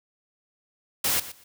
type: noise with echo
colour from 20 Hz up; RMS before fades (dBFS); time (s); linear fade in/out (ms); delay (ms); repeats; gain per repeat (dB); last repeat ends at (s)
white; -24; 1.04-1.2; 5; 120; 2; -15; 1.44
effects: none

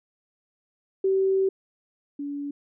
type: tone pair in turn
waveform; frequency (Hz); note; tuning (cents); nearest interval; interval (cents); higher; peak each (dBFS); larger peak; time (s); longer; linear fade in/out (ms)
sine; 384.3 / 285.7; G4 / D4; -34 / -48; perfect fourth; 514; first; -19 / -29; first; 1.04-1.49 / 2.19-2.51; first; 5
effects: none

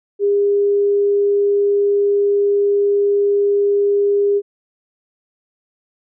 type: tone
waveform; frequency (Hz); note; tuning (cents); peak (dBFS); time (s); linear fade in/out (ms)
sine; 404.8; G#4; -44; -12; 0.19-4.42; 50
effects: none

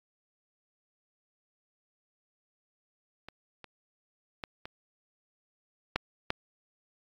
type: clicks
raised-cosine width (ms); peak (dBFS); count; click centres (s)
0.3; -27 / -29 / -20 / -24 / -11 / -12; 6; 3.286 / 3.643 / 4.438 / 4.655 / 5.96 / 6.304
effects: AAC 64 kbps

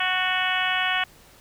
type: harmonic tone with a mistuned harmonic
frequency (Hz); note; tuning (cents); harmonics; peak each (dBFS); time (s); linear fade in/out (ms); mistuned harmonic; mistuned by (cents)
370; F#4; 0; 2 / 3 / 4 / 5 / 6 / 7 / 8 / 9; -29 / -31 / -28 / -28 / -30 / -30 / -29 / -34; 0-1.04; 5; 5; -17
effects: pink hiss -52 dBFS RMS until 1.4 s

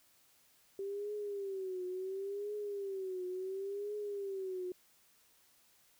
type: tone with vibrato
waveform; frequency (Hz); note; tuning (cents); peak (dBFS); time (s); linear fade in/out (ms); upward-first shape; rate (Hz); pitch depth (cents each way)
sine; 390; G4; -9; -37; 0.79-4.72; 2; triangle; 0.71; 130
effects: white hiss -68 dBFS RMS until 5.99 s

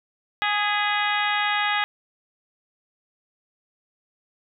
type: harmonic tone with a mistuned harmonic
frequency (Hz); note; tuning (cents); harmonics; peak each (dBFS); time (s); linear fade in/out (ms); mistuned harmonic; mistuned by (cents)
415.3; G#4; 0; 2 / 3 / 4 / 5 / 6 / 7 / 8 / 9; -26 / -28 / -27 / -28 / -31 / -34 / -32 / -34; 0.42-1.84; 0; 5; -40
effects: none

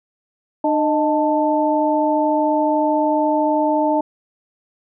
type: tone cluster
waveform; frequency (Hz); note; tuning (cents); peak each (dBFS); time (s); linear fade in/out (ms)
sine; 302.3 / 620 / 884; D#4 / D#5 / A5; -50 / -6 / +8; -19; 0.64-4.01; 5
effects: none

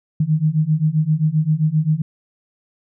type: beating tone pair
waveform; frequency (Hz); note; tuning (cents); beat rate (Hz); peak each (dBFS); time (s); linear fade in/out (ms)
sine; 151.4 / 159; D#3 / D#3; -47 / +38; 7.6; -18 / -17; 0.2-2.02; 5
effects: none

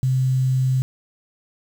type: tone with quantisation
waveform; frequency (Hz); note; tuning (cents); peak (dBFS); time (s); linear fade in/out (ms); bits
sine; 130; C3; -11; -16; 0.03-0.82; 0; 7
effects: none

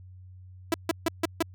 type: tone bursts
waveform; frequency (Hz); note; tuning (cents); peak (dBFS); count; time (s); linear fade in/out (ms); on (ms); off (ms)
sawtooth; 329.7; E4; 0; -18; 5; 0.72-1.425; 2; 21; 150
effects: added 92 Hz sine -45 dBFS peak until 1.54 s

